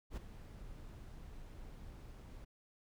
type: noise with ADSR envelope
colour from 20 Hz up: brown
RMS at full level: -39 dBFS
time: 0.1-2.45 s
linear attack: 73 ms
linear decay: 6 ms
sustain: -12 dB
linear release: 11 ms
effects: none